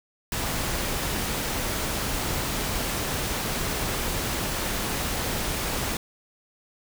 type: noise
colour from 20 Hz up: pink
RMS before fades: -28 dBFS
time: 0.32-5.97 s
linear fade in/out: 2 ms
effects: none